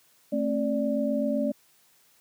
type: tone cluster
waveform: sine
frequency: 221.8 / 269.5 / 586 Hz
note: A3 / C#4 / D5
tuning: +14 / -49 / -4 cents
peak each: -28 dBFS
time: 0.32-1.52 s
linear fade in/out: 10 ms
effects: white hiss -62 dBFS RMS until 2.2 s + high-pass 80 Hz 12 dB/octave